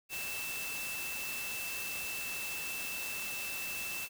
sine tone in noise, 2653 Hz, E7, 10 cents sharp, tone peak -39 dBFS, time 0.09-4.09 s, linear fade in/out 50 ms, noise white, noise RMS -41 dBFS, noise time 0.09-4.09 s, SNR -1 dB, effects none

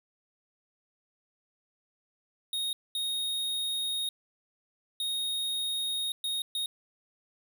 square tone bursts at uneven times, 3729 Hz, A#7, in tune, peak -30 dBFS, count 5, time 2.53-2.73 / 2.95-4.09 / 5-6.12 / 6.24-6.42 / 6.55-6.66 s, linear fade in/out 2 ms, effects none

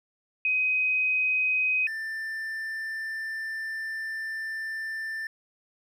sine / triangle tone pair in turn, 2517 / 1779.8 Hz, D#7 / A6, +19 / +19 cents, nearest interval tritone, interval 600 cents, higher first, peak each -22 / -29 dBFS, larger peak first, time 0.45-1.87 / 1.87-5.27 s, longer second, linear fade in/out 2 ms, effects none

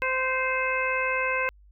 harmonic tone with a mistuned harmonic, 518 Hz, C5, 17 cents flat, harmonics 1 / 2 / 3 / 4 / 5, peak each -30 / -30 / -30 / -30 / -30 dBFS, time 0.02-1.49 s, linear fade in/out 0 ms, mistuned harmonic 4, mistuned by +24 cents, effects added 50 Hz sine -51 dBFS peak until 1.71 s

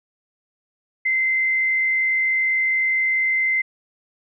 sine tone with frequency modulation, 2071 Hz, C7, 18 cents flat, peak -17 dBFS, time 1.05-3.62 s, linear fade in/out 10 ms, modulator 49.7 Hz, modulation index 0.42, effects none

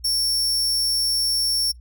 sawtooth tone, 5460 Hz, F8, 40 cents flat, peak -17 dBFS, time 0.04-1.72 s, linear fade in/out 10 ms, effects noise-tail reverb RT60 0.1 s tail -18 dB re dry + added 60 Hz sine -41 dBFS peak until 1.8 s

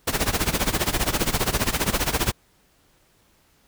pink noise with tremolo, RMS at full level -20 dBFS, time 0.07-2.32 s, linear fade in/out 10 ms, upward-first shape sine, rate 15 Hz, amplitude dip 85%, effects pink hiss -61 dBFS RMS until 3.67 s

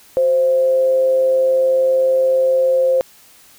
sine tone with amplitude modulation, 523.3 Hz, C5, in tune, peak -10 dBFS, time 0.17-3.01 s, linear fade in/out 0 ms, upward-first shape sine, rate 147 Hz, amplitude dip 30%, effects white hiss -47 dBFS RMS until 3.58 s

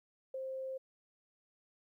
sine tone with ADSR envelope, 527 Hz, C5, 12 cents sharp, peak -36 dBFS, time 0.34-0.78 s, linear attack 5 ms, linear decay 14 ms, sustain -2 dB, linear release 12 ms, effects 13-bit

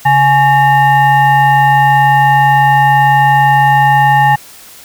sine tone with frequency modulation, 840 Hz, G#5, 19 cents sharp, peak -5 dBFS, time 0.05-4.36 s, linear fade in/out 10 ms, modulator 979 Hz, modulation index 0.8, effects white hiss -36 dBFS RMS until 4.84 s

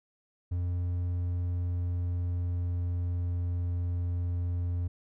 triangle tone with pitch glide, 88.3 to 87.69 Hz, F2 to F2, +20 to +8 cents, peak -26 dBFS, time 0.51-4.88 s, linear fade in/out 10 ms, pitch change -12 cents, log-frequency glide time 1-3.68 s, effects none

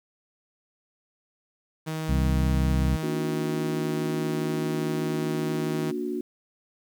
sawtooth tone, 158.1 Hz, D#3, 28 cents sharp, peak -25 dBFS, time 1.86-5.92 s, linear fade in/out 20 ms
harmonic tone, 64.7 Hz, C2, 19 cents flat, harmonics 1 / 2 / 3 / 4, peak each -23 / -27 / -28 / -33 dBFS, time 2.08-2.97 s, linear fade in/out 20 ms
sine chord, Bb augmented, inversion none, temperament just, 233.1 / 291.4 / 364.2 Hz, Bb3 / D4 / F#4, 0 / -13 / -27 cents, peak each -33 / -32 / -30 dBFS, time 3.03-6.21 s, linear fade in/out 2 ms
effects 9-bit

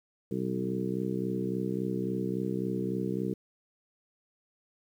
harmonic tone with a mistuned harmonic, 63.6 Hz, C2, 48 cents flat, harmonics 2 / 3 / 4 / 5 / 6 / 7, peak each -38 / -33 / -39 / -36 / -36 / -38 dBFS, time 0.31-3.34 s, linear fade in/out 5 ms, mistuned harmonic 2, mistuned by -19 cents, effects 10-bit

